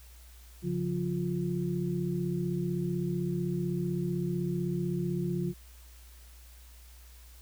sine tone cluster, 140.6 / 176.4 / 352.2 Hz, C#3 / F3 / F4, +25 / +18 / +15 cents, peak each -34 / -31 / -35 dBFS, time 0.62-5.54 s, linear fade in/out 50 ms, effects added 60 Hz sine -50 dBFS peak until 7.41 s + white hiss -58 dBFS RMS until 7.41 s

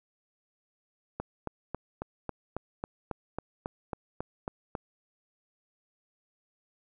click train, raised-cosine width 1 ms, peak -19 dBFS, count 14, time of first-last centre 1.2-4.752 s, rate 3.66 Hz, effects none

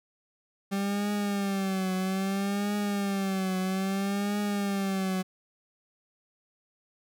40% pulse tone with vibrato, 196 Hz, G3, in tune, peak -26 dBFS, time 0.71-5.23 s, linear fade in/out 20 ms, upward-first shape triangle, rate 0.61 Hz, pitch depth 94 cents each way, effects none

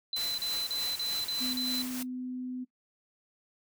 sine tone bursts, 4035 Hz, B7, 36 cents sharp, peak -30 dBFS, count 6, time 0.13-1.82 s, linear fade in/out 2 ms, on 250 ms, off 38 ms
white noise with tremolo, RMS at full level -37 dBFS, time 0.16-2.03 s, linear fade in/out 5 ms, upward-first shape triangle, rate 3.3 Hz, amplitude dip 50%
sine tone, 252.7 Hz, B3, 40 cents sharp, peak -34 dBFS, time 1.4-2.65 s, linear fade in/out 20 ms
effects noise-tail reverb RT60 0.1 s tail -18 dB re dry

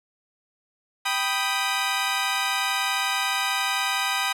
15% pulse chord, G augmented, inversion none, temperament equal, 784 / 987.8 / 1244.5 Hz, G5 / B5 / D#6, 0 / 0 / 0 cents, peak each -21 dBFS, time 1.05-4.33 s, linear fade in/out 10 ms, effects low-pass 12000 Hz 12 dB/octave

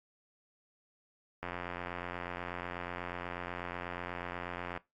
click train, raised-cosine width 0.5 ms, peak -23 dBFS, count 296, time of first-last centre 1.43-4.775 s, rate 88.2 Hz, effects noise-tail reverb RT60 0.2 s tail -20 dB re dry + AAC 64 kbps

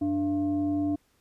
sine tone with frequency modulation, 293.7 Hz, D4, in tune, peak -24 dBFS, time 0.01-0.96 s, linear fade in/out 10 ms, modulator 388 Hz, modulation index 0.46, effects pink hiss -68 dBFS RMS until 1.2 s + resampled to 32000 Hz

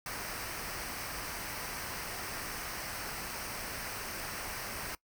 pink noise with comb filter, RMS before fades -40 dBFS, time 0.06-4.95 s, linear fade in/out 2 ms, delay 0.28 ms, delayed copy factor -0.55, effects noise-tail reverb RT60 0.1 s tail -21 dB re dry

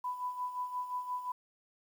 sine tone with tremolo, 995 Hz, B5, 13 cents sharp, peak -32 dBFS, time 0.04-1.32 s, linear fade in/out 5 ms, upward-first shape sine, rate 5.7 Hz, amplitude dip 65%, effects 10-bit

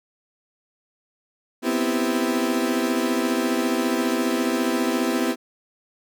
35% pulse chord, C major seventh, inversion third, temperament equal, 246.9 / 261.6 / 329.6 / 392 Hz, B3 / C4 / E4 / G4, 0 / 0 / 0 / 0 cents, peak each -23 / -25 / -24 / -27 dBFS, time 1.62-5.36 s, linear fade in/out 50 ms, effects none

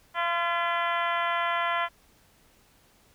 harmonic tone with a mistuned harmonic, 342.4 Hz, F4, 34 cents flat, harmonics 2 / 3 / 4 / 5 / 6 / 7 / 8 / 9 / 10, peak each -31 / -29 / -31 / -34 / -34 / -39 / -46 / -39 / -46 dBFS, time 0.14-1.89 s, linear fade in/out 50 ms, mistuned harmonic 6, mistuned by -33 cents, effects pink hiss -61 dBFS RMS until 3.14 s

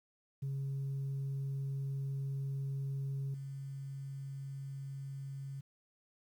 sine tone with level steps, 137 Hz, C#3, 20 cents flat, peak -33 / -40 dBFS, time 0.42-5.61 s, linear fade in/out 10 ms, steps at 3.34 s, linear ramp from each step 2 ms, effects tanh soft clip ceiling -33 dBFS + 11-bit

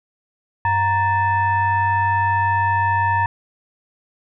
sine tone with frequency modulation, 932.3 Hz, A#5, in tune, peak -15 dBFS, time 0.65-3.26 s, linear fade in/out 2 ms, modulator 835 Hz, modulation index 0.85, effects none

